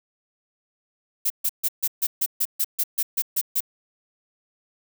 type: noise bursts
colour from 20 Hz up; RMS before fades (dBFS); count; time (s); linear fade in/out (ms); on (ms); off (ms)
violet; -22; 13; 1.25-3.606; 10; 52; 140
effects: none